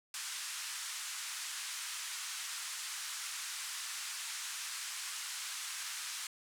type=band-pass noise; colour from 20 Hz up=white; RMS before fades=-42 dBFS; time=0.14-6.27 s; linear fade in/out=2 ms; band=1100 to 9400 Hz; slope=24 dB/octave; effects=none